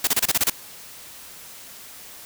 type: noise bursts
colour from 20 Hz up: white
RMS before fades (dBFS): -19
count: 8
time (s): 0.04-0.5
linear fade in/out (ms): 5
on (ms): 33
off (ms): 28
effects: white hiss -42 dBFS RMS until 2.25 s

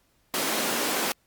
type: high-pass noise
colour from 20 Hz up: pink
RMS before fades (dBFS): -27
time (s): 0.34-1.12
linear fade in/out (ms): 0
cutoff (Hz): 230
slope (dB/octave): 24
effects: pink hiss -67 dBFS RMS until 1.26 s + Opus 48 kbps

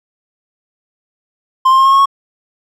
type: tone with pitch steps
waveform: triangle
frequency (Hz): 1046.5 / 1057.4 / 1068.5 / 1079.7 / 1090.9 / 1102.3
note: C6 / C6 / C6 / C#6 / C#6 / C#6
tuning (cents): 0 / +18 / +36 / -46 / -28 / -10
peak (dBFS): -4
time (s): 1.65-2.058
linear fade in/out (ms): 10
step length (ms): 68
effects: none

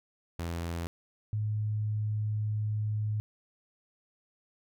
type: tone pair in turn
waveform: sawtooth / sine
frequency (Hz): 84.6 / 106.59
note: E2 / G#2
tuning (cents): +45 / +45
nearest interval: major third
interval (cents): 400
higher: second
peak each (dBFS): -29 / -28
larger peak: second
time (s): 0.39-0.87 / 1.33-3.2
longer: second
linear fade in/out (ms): 0
effects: none

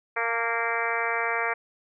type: harmonic tone with a mistuned harmonic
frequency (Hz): 231.6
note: A#3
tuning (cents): -11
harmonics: 2 / 3 / 4 / 5 / 6 / 7 / 8 / 9 / 10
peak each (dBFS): -33 / -33 / -33 / -33 / -33 / -33 / -33 / -33 / -33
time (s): 0.16-1.54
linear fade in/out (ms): 10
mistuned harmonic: 4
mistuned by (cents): -23
effects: none

